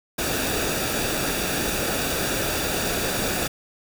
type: noise with comb filter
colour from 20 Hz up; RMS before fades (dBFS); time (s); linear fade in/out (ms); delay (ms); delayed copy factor
pink; -25; 0.18-3.48; 10; 0.96; -0.55
effects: none